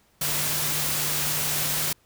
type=tone in noise; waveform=sine; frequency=150 Hz; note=D3; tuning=37 cents sharp; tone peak=-36 dBFS; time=0.21-1.93 s; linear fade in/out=5 ms; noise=white; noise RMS=-26 dBFS; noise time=0.21-1.93 s; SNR=-13 dB; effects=pink hiss -63 dBFS RMS until 2.05 s